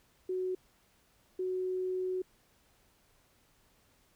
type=tone bursts at uneven times; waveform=sine; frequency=370 Hz; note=F#4; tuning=in tune; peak=-31 dBFS; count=2; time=0.29-0.55 / 1.39-2.22 s; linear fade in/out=5 ms; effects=pink hiss -68 dBFS RMS until 4.15 s